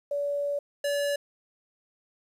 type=tone pair in turn; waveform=sine / square; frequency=573 / 573 Hz; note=D5 / D5; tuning=-43 / -43 cents; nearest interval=unison; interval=0 cents; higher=neither; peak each=-26 dBFS; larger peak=neither; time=0.11-0.59 / 0.84-1.16 s; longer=first; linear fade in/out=5 ms; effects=resampled to 32000 Hz + 10-bit